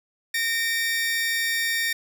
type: tone pair together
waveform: sawtooth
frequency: 1838.2 / 2316 Hz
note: A#6 / D7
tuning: -25 / -25 cents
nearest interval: major third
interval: 400 cents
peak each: -20 / -26 dBFS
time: 0.34-1.93 s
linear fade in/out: 5 ms
effects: none